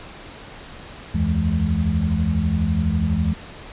sine tone cluster, 76.1 / 88.2 / 166.6 / 211.9 Hz, D#2 / F2 / E3 / G#3, -38 / +18 / +19 / +35 cents, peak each -23 dBFS, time 1.14-3.34 s, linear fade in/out 10 ms, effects pink hiss -39 dBFS RMS until 3.72 s + resampled to 8000 Hz

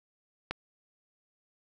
click, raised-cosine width 0.3 ms, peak -16 dBFS, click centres 0.51 s, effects none

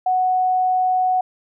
sine tone, 740 Hz, F#5, in tune, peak -15 dBFS, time 0.06-1.21 s, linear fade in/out 5 ms, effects none

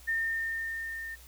sine tone with level ramp, 1816 Hz, A#6, 46 cents flat, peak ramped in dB -26 to -37 dBFS, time 0.07-1.16 s, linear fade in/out 20 ms, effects added 60 Hz sine -52 dBFS peak until 1.27 s + white hiss -55 dBFS RMS until 1.27 s

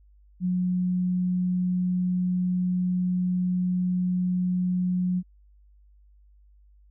sine tone, 181.1 Hz, F#3, 37 cents flat, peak -22 dBFS, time 0.4-5.23 s, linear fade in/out 50 ms, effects added 50 Hz sine -53 dBFS peak until 6.9 s

